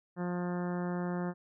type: harmonic tone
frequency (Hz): 177.2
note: F3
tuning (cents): +25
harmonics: 1 / 2 / 3 / 4 / 5 / 6 / 7 / 8 / 9 / 10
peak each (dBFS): -33 / -39 / -43 / -45 / -47 / -49 / -50 / -51 / -52 / -53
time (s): 0.16-1.34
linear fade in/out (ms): 50
effects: none